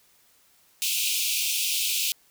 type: high-pass noise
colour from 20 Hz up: pink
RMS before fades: -26 dBFS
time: 0.82-2.12 s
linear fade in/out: 0 ms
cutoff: 2400 Hz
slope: 96 dB/octave
effects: white hiss -61 dBFS RMS until 2.3 s